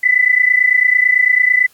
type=tone pair together; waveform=sine; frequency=1984 / 2013 Hz; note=B6 / B6; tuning=+7 / +33 cents; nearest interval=unison; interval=26 cents; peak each=-12 dBFS; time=0.03-1.67 s; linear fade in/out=10 ms; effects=white hiss -51 dBFS RMS until 1.73 s + AAC 64 kbps